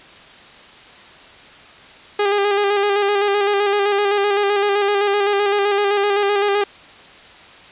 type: tone with vibrato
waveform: sawtooth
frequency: 405.3 Hz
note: G#4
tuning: 42 cents flat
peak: -11 dBFS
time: 2.19-6.64 s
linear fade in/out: 5 ms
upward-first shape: square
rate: 7.8 Hz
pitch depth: 31 cents each way
effects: white hiss -42 dBFS RMS until 7.71 s + resampled to 8000 Hz